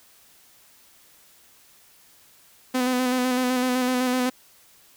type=tone with vibrato; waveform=sawtooth; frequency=252.5 Hz; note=B3; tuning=39 cents sharp; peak=-17 dBFS; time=2.74-4.3 s; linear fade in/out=10 ms; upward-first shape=square; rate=7.9 Hz; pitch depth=23 cents each way; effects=white hiss -55 dBFS RMS until 4.96 s